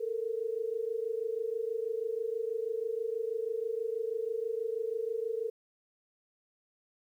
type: tone pair together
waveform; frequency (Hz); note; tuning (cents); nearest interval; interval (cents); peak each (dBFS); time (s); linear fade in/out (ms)
sine; 440 / 466.2; A4 / A#4; 0 / 0; minor second; 100; -34 / -34; 0-5.5; 10
effects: 11-bit